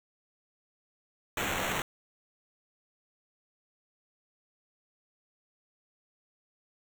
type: noise with sample-and-hold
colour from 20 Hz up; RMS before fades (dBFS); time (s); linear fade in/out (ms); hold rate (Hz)
violet; -32; 1.37-1.82; 2; 4900
effects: none